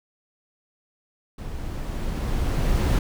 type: noise with level ramp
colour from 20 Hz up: brown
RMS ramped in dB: -34 to -18 dBFS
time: 1.38-2.99 s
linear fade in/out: 5 ms
effects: none